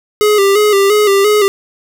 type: tone with vibrato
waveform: square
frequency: 407.8 Hz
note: G#4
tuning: 32 cents flat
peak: -8 dBFS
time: 0.21-1.48 s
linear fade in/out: 0 ms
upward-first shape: square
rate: 2.9 Hz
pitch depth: 55 cents each way
effects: none